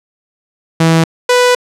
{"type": "tone pair in turn", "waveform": "sawtooth", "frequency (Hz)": [163.4, 494.6], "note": ["E3", "B4"], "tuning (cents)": [-15, 3], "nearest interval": "octave + perfect fifth", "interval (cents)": 1918, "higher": "second", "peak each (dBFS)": -3, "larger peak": "neither", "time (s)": [[0.8, 1.04], [1.29, 1.55]], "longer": "second", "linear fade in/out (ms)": 5, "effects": ["low-pass 9000 Hz 12 dB/octave"]}